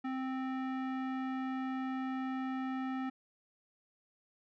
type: tone with low-pass filter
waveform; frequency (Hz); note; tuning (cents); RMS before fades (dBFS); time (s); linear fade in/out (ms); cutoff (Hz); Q
square; 261.6; C4; 0; -37; 0.04-3.1; 10; 1800; 1.3
effects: none